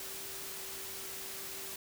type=tone in noise; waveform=sine; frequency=387.1 Hz; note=G4; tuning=22 cents flat; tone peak=-53 dBFS; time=0-1.76 s; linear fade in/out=2 ms; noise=white; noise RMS=-43 dBFS; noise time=0-1.76 s; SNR=-13 dB; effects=none